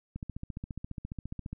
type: click train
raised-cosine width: 5 ms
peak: -25 dBFS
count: 21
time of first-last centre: 0.16-1.53 s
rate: 14.6 Hz
effects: none